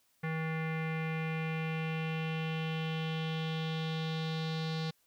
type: tone with low-pass filter sweep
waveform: square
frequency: 160 Hz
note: D#3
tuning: 49 cents sharp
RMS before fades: -35 dBFS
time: 0.23-4.91 s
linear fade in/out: 10 ms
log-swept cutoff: 2000 to 4200 Hz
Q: 3.9
effects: white hiss -72 dBFS RMS until 5.06 s